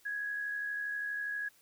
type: tone with amplitude modulation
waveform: sine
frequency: 1666 Hz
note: G#6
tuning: 5 cents sharp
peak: -32 dBFS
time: 0.05-1.49 s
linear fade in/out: 10 ms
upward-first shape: sine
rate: 72.4 Hz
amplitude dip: 40%
effects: white hiss -65 dBFS RMS until 1.61 s